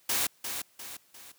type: noise with echo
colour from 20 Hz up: white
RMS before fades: -28 dBFS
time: 0.09-0.27 s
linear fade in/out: 5 ms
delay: 350 ms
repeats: 3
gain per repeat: -7 dB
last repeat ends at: 1.32 s
effects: white hiss -64 dBFS RMS until 1.38 s + high-pass 100 Hz 12 dB/octave